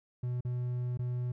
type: tone with dropouts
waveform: triangle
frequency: 123.47 Hz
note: B2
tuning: in tune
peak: -29 dBFS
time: 0.23-1.32 s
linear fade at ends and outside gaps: 5 ms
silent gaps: 0.408-0.449 / 0.974-0.991 s
effects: none